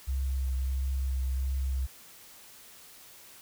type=tone with vibrato; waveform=sine; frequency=65.9 Hz; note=C2; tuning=13 cents sharp; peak=-27 dBFS; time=0.07-1.87 s; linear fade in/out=20 ms; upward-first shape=triangle; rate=1.5 Hz; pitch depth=24 cents each way; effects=white hiss -52 dBFS RMS until 3.41 s